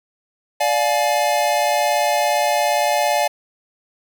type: chord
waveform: square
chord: D diminished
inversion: none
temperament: just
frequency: 587.3 / 704.8 / 845.8 Hz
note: D5 / F5 / Ab5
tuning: 0 / +16 / +31 cents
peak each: -21 dBFS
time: 0.6-3.28 s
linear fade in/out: 10 ms
effects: none